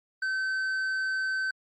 sine tone with tanh clipping, 1537 Hz, G6, 35 cents flat, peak -28 dBFS, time 0.22-1.51 s, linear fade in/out 5 ms, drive 6 dB, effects Opus 48 kbps

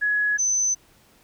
sine tone pair in turn, 1683 / 6102 Hz, G#6 / G8, +23 / -48 cents, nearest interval octave + minor seventh, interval 2229 cents, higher second, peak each -19 dBFS, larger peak neither, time 0.01-0.38 / 0.38-0.75 s, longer neither, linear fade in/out 20 ms, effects pink hiss -57 dBFS RMS until 1.23 s

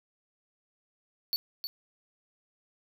square tone with echo, 4463 Hz, C#8, 11 cents sharp, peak -27 dBFS, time 1.33-1.36 s, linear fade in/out 0 ms, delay 310 ms, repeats 1, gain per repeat -7 dB, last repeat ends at 1.67 s, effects none

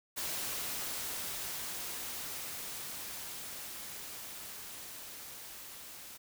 white noise with level ramp, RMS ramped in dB -37 to -49 dBFS, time 0.16-6.18 s, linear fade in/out 20 ms, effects none

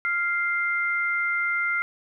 sine tone pair together, 1396.9 / 2093 Hz, F6 / C7, 0 / 0 cents, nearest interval perfect fifth, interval 700 cents, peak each -25 dBFS, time 0.05-1.82 s, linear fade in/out 0 ms, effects none

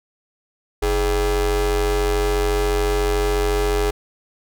45% pulse ring-modulated tone, 185 Hz, F#3, in tune, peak -14 dBFS, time 0.82-3.91 s, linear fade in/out 10 ms, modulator 232 Hz, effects none

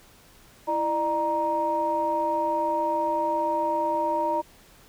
sine tone cluster, 330.7 / 603 / 938 Hz, E4 / D5 / A#5, +6 / +46 / +11 cents, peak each -31 / -27 / -24 dBFS, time 0.67-4.42 s, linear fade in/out 20 ms, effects tanh soft clip ceiling -13 dBFS + pink hiss -54 dBFS RMS until 4.88 s

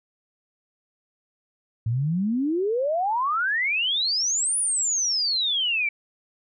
sine exponential two-way sweep, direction up then down, 107.5 to 9956 to 2278 Hz, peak -21 dBFS, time 1.86-5.89 s, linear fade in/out 5 ms, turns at 4.58 s, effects none

